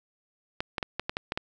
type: clicks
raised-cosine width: 0.3 ms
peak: -13 dBFS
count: 8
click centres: 0.605 / 0.782 / 0.828 / 0.996 / 1.095 / 1.169 / 1.321 / 1.375 s
effects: none